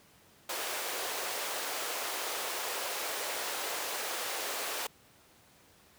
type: high-pass noise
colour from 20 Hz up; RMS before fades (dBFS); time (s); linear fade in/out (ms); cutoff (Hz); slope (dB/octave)
pink; -36; 0.49-4.87; 5; 430; 24
effects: pink hiss -61 dBFS RMS until 5.98 s + high-pass 80 Hz 12 dB/octave